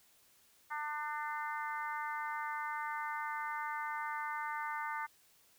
harmonic tone with a mistuned harmonic, 299.8 Hz, D4, 36 cents sharp, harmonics 3 / 4 / 5 / 6 / 7, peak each -40 / -42 / -44 / -46 / -47 dBFS, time 0.7-5.07 s, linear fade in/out 20 ms, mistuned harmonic 7, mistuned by -21 cents, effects white hiss -67 dBFS RMS until 5.58 s

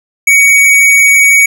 square tone, 2247 Hz, C#7, 23 cents sharp, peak -4 dBFS, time 0.27-1.46 s, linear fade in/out 5 ms, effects none

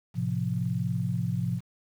sine chord, F major, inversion first, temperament equal, 110 / 130.81 / 174.61 Hz, A2 / C3 / F3, 0 / 0 / 0 cents, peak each -31 / -30 / -30 dBFS, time 0.14-1.61 s, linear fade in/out 50 ms, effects 9-bit

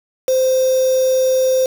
sine tone with quantisation, 519 Hz, C5, 14 cents flat, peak -12 dBFS, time 0.28-1.66 s, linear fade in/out 2 ms, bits 4, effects none

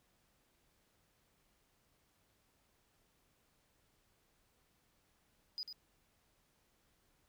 triangle tone with echo, 4960 Hz, D#8, 6 cents flat, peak -36 dBFS, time 5.58-5.63 s, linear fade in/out 0 ms, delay 97 ms, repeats 1, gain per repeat -8 dB, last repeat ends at 5.727 s, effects tanh soft clip ceiling -36 dBFS + pink hiss -75 dBFS RMS until 7.28 s

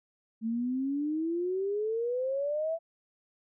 sine exponential sweep, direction up, 220 to 670 Hz, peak -28 dBFS, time 0.41-2.79 s, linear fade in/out 50 ms, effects none

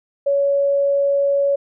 sine tone, 561 Hz, C#5, 21 cents sharp, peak -14 dBFS, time 0.26-1.56 s, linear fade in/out 10 ms, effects none

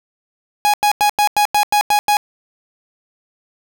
45% pulse tone bursts, 830.6 Hz, G#5, in tune, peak -11 dBFS, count 9, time 0.65-2.169 s, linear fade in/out 0 ms, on 87 ms, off 92 ms, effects none

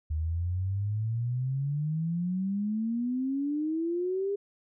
sine exponential sweep, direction up, 76 to 407.6 Hz, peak -27 dBFS, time 0.1-4.36 s, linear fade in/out 10 ms, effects none

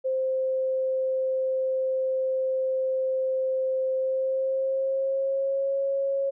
sine tone with pitch glide, 523.3 to 548.4 Hz, C5 to C#5, 0 to -19 cents, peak -23 dBFS, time 0.04-6.31 s, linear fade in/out 20 ms, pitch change +81 cents, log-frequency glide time 3.97-5.77 s, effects none

